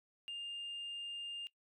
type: tone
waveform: sine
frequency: 2809 Hz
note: F7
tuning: 9 cents sharp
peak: -39 dBFS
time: 0.28-1.47 s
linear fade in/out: 0 ms
effects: noise-tail reverb RT60 0.1 s tail -22 dB re dry + tanh soft clip ceiling -39 dBFS